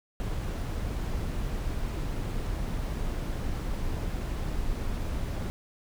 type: noise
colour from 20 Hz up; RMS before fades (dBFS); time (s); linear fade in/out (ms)
brown; -31; 0.2-5.5; 0
effects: none